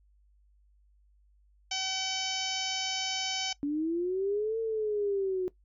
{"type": "harmonic tone", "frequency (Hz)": 761, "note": "F#5", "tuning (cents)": 48, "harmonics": [1, 2, 3, 4, 5, 6, 7, 8, 9], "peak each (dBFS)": [-39, -46, -39, -35, -44, -41, -37, -39, -45], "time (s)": [1.71, 3.53], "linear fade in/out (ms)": 5}
{"type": "linear two-way sweep", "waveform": "sine", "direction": "up then down", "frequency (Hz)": [282.1, 453.5, 363.3], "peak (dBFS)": -27, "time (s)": [3.63, 5.48], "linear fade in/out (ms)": 0, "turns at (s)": 4.59}
{"effects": ["noise-tail reverb RT60 0.1 s tail -18 dB re dry", "added 50 Hz sine -61 dBFS peak until 5.64 s"]}